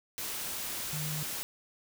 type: tone in noise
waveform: sine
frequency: 151.8 Hz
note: D#3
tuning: 42 cents flat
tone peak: -35 dBFS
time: 0.93-1.23 s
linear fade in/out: 0 ms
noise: white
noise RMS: -37 dBFS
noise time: 0.18-1.43 s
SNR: -1 dB
effects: none